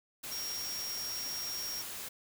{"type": "tone in noise", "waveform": "sine", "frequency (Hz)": 5588, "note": "F8", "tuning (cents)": 0, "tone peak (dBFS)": -37, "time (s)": [0.31, 1.82], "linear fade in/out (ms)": 10, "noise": "white", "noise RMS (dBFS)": -42, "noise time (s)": [0.23, 2.09], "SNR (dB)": 2, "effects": []}